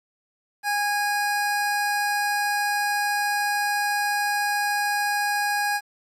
square tone pair together, 821 / 1647.7 Hz, G#5 / G#6, -20 / -14 cents, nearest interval octave, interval 1206 cents, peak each -25 / -26 dBFS, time 0.63-5.81 s, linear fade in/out 50 ms, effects resampled to 32000 Hz + 9-bit

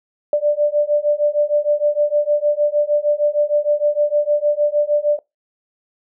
sine beating tone pair, 587.3 / 593.8 Hz, D5 / D5, 0 / +19 cents, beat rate 6.5 Hz, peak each -17 dBFS, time 0.33-5.19 s, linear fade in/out 2 ms, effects noise-tail reverb RT60 0.2 s tail -22 dB re dry

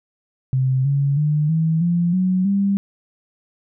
sine tone with pitch steps, 130.81 / 140.2 / 150.26 / 161.05 / 172.6 / 184.99 / 198.27 Hz, C3 / C#3 / D3 / E3 / F3 / F#3 / G3, 0 / +20 / +40 / -40 / -20 / 0 / +20 cents, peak -15 dBFS, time 0.53-2.77 s, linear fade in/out 0 ms, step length 320 ms, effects none

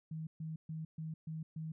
sine tone bursts, 158.8 Hz, D#3, 36 cents sharp, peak -39 dBFS, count 6, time 0.11-1.72 s, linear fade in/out 5 ms, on 160 ms, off 130 ms, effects none

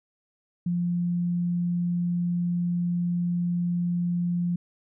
sine tone, 174.61 Hz, F3, in tune, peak -23 dBFS, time 0.66-4.56 s, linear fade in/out 5 ms, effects none

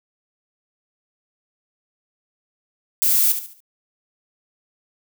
violet noise with echo, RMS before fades -17 dBFS, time 3.02-3.32 s, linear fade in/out 0 ms, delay 71 ms, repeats 4, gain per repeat -9 dB, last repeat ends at 3.604 s, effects none

